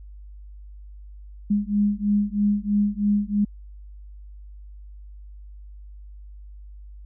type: beating tone pair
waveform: sine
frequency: 204 / 207.1 Hz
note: G#3 / G#3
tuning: -31 / -5 cents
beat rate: 3.1 Hz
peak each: -22 dBFS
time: 1.5-3.45 s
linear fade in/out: 10 ms
effects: added 50 Hz sine -39 dBFS peak until 7.05 s

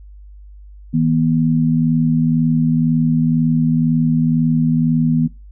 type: tone pair together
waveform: sine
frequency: 159.5 / 241.5 Hz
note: D#3 / B3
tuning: +43 / -39 cents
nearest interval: perfect fifth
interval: 718 cents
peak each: -15 / -15 dBFS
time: 0.93-5.28 s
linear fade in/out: 20 ms
effects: noise-tail reverb RT60 0.3 s tail -23 dB re dry + added 50 Hz sine -36 dBFS peak until 5.51 s

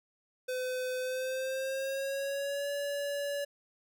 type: tone with pitch glide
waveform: square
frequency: 508 to 570.2 Hz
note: B4 to C#5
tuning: +49 to +49 cents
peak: -33 dBFS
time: 0.48-3.45 s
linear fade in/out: 10 ms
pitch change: +200 cents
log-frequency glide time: 0.99-2.7 s
effects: none

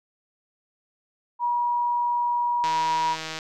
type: tone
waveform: sine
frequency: 961 Hz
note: B5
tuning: 48 cents flat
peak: -21 dBFS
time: 1.39-3.17 s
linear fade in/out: 50 ms
type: click train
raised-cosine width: 0.2 ms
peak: -15 dBFS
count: 120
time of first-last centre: 2.64-3.388 s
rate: 159 Hz
effects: none

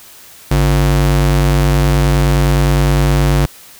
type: ring-modulated tone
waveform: square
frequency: 99.8 Hz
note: G2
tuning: 32 cents sharp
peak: -7 dBFS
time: 0.51-3.46 s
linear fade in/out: 5 ms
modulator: 44.8 Hz
effects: white hiss -39 dBFS RMS until 3.79 s

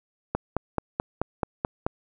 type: click train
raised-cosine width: 1 ms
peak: -10 dBFS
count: 8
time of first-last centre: 0.35-1.865 s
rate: 4.62 Hz
effects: none

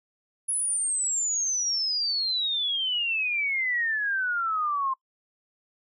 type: exponential sweep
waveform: sine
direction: down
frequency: 10530 to 1046.5 Hz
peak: -24 dBFS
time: 0.48-4.94 s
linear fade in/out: 10 ms
effects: noise-tail reverb RT60 0.1 s tail -22 dB re dry

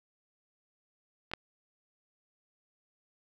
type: clicks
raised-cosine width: 0.3 ms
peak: -28 / -15 dBFS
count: 2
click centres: 1.315 / 1.336 s
effects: 9-bit

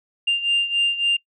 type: beating tone pair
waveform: sine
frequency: 2794 / 2797.6 Hz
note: F7 / F7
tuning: 0 / +2 cents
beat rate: 3.6 Hz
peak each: -18 / -22 dBFS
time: 0.27-1.17 s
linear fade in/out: 10 ms
effects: noise-tail reverb RT60 0.1 s tail -24 dB re dry + tanh soft clip ceiling -13 dBFS

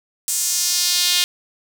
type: tone with high-pass filter sweep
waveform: sawtooth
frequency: 355 Hz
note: F4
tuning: 28 cents sharp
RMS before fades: -19 dBFS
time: 0.28-1.24 s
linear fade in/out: 0 ms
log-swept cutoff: 7800 to 3400 Hz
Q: 1.9
effects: none

